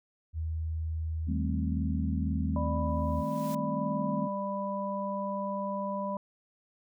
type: tone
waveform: sine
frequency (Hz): 80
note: D#2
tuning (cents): +49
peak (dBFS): -30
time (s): 0.33-3.24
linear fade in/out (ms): 50
type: chord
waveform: sine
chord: A half-diminished seventh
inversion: second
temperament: just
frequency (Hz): 158.4 / 198 / 220 / 264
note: Eb3 / G3 / A3 / C4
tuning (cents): +31 / +18 / 0 / +16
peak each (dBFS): -36 / -35 / -35 / -36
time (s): 1.27-4.28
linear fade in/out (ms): 20
type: harmonic tone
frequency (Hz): 197.8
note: G3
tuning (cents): +16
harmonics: 1 / 3 / 5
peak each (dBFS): -35 / -35 / -35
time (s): 2.56-6.17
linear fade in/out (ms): 2
type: noise with exponential growth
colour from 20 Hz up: white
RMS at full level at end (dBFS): -44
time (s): 2.76-3.55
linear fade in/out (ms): 5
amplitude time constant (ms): 170
effects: none